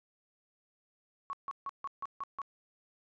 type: tone bursts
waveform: sine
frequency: 1108.7 Hz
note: C#6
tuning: in tune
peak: -35 dBFS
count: 7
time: 1.3-2.417 s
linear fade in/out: 0 ms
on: 31 ms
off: 150 ms
effects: resampled to 16000 Hz